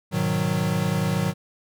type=chord; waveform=square; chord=G# minor seventh; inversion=none; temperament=equal; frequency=103.83 / 123.47 / 155.56 / 185 Hz; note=G#2 / B2 / D#3 / F#3; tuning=0 / 0 / 0 / 0 cents; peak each=-30 / -31 / -26 / -26 dBFS; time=0.11-1.34 s; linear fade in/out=50 ms; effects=none